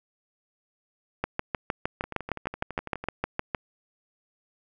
two click trains, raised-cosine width 0.5 ms, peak -20 / -11 dBFS, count 13 / 16, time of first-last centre 2.04-3.04 / 1.24-3.548 s, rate 12 / 6.5 Hz, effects none

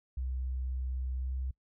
sine tone with pitch glide, 64 to 64.86 Hz, C2 to C2, -38 to -15 cents, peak -32 dBFS, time 0.17-1.51 s, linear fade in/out 5 ms, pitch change +23 cents, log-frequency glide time 1.2-1.31 s, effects noise-tail reverb RT60 0.1 s tail -23 dB re dry

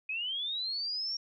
sine linear sweep, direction up, 2489 to 5588 Hz, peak -32 dBFS, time 0.09-1.17 s, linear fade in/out 5 ms, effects none

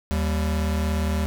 square tone pair together, 77.78 / 195.99 Hz, D#2 / G3, 0 / 0 cents, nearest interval octave + major third, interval 1600 cents, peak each -23 / -29 dBFS, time 0.11-1.26 s, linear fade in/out 0 ms, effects none

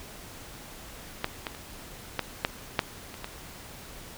clicks, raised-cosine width 0.3 ms, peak -10 / -15 / -28 / -10 / -7 / -30 / -6 / -24 / -18 dBFS, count 9, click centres 1.244 / 1.468 / 1.549 / 2.193 / 2.449 / 2.585 / 2.792 / 3.142 / 3.244 s, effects pink hiss -45 dBFS RMS until 4.17 s

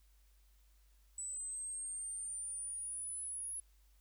sine exponential sweep, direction up, 7902 to 10570 Hz, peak -40 dBFS, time 1.18-3.6 s, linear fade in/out 2 ms, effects added 50 Hz sine -64 dBFS peak until 4 s + white hiss -75 dBFS RMS until 4 s

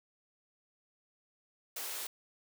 white high-pass noise, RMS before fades -40 dBFS, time 1.76-2.07 s, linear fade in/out 5 ms, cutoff 330 Hz, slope 24 dB/octave, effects none

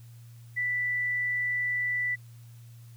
sine tone, 1975.5 Hz, B6, in tune, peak -26 dBFS, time 0.56-2.16 s, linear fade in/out 20 ms, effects added 117 Hz sine -46 dBFS peak until 2.96 s + white hiss -62 dBFS RMS until 2.96 s

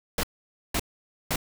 pink noise bursts, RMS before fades -26 dBFS, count 3, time 0.18-1.359 s, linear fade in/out 2 ms, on 53 ms, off 510 ms, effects none

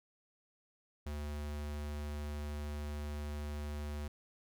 square tone, 73.9 Hz, D2, 11 cents sharp, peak -39 dBFS, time 1.06-4.08 s, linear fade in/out 5 ms, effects none

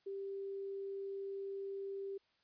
sine tone, 393 Hz, G4, 4 cents sharp, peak -40 dBFS, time 0.06-2.18 s, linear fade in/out 10 ms, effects white hiss -75 dBFS RMS until 2.43 s + resampled to 11025 Hz

